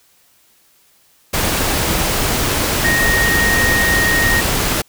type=tone in noise; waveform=sine; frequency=1864.7 Hz; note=A#6; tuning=in tune; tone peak=-14 dBFS; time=2.84-4.41 s; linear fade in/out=10 ms; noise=pink; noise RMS=-17 dBFS; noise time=1.33-4.82 s; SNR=0 dB; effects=white hiss -54 dBFS RMS until 4.88 s